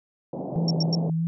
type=band-pass noise; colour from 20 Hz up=pink; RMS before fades=-32 dBFS; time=0.33-1.1 s; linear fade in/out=2 ms; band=130 to 790 Hz; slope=48 dB/octave
type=tone with vibrato; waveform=sine; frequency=164.81 Hz; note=E3; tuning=in tune; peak=-22 dBFS; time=0.56-1.27 s; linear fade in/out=0 ms; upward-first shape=sine; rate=3.1 Hz; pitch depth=32 cents each way
type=tone bursts; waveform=sine; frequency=5500 Hz; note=F8; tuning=27 cents flat; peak=-24 dBFS; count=3; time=0.68-0.951 s; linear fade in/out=2 ms; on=25 ms; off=98 ms
effects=none